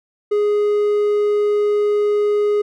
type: tone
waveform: triangle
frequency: 415.3 Hz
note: G#4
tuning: in tune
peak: -12 dBFS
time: 0.31-2.62 s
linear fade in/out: 10 ms
effects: none